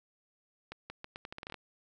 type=accelerating click train; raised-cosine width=0.3 ms; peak=-26 dBFS; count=12; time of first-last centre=0.72-1.543 s; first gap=180 ms; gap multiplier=0.8; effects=none